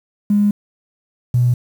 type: tone pair in turn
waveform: triangle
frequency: 205.5 / 122.6 Hz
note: G#3 / B2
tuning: -18 / -12 cents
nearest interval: major sixth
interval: 894 cents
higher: first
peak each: -7 dBFS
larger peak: neither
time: 0.3-0.51 / 1.34-1.54 s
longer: first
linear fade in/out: 5 ms
effects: tanh soft clip ceiling -9 dBFS + 7-bit